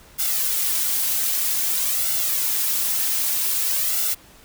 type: noise with flanger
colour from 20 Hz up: blue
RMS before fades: -22 dBFS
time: 0.18-4.15 s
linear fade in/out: 20 ms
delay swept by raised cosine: 1.4 to 3.9 ms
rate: 0.52 Hz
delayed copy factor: +0.65
effects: pink hiss -49 dBFS RMS until 4.44 s